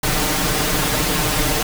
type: noise with comb filter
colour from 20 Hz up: pink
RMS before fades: -19 dBFS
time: 0.03-1.63 s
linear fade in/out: 5 ms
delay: 6.6 ms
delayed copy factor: +0.8
effects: none